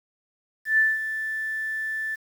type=tone with ADSR envelope; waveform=sine; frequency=1760 Hz; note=A6; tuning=in tune; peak=-15 dBFS; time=0.65-2.16 s; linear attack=130 ms; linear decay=200 ms; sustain=-11 dB; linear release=18 ms; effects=8-bit